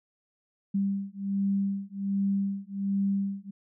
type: beating tone pair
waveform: sine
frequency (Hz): 196.8 / 198.1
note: G3 / G3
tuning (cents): +7 / +18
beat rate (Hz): 1.3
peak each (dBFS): -29 / -29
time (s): 0.74-3.51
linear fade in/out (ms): 10
effects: none